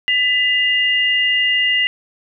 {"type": "tone pair together", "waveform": "sine", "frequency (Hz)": [1996, 2823], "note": ["B6", "F7"], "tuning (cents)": [18, 18], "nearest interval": "tritone", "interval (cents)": 600, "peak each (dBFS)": -16, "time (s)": [0.08, 1.87], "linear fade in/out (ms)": 0, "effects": []}